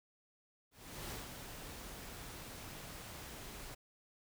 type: noise with ADSR envelope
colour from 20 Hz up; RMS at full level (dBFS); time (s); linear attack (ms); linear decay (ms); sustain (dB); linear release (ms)
pink; -44; 0.71-3.75; 390; 170; -5; 11
effects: none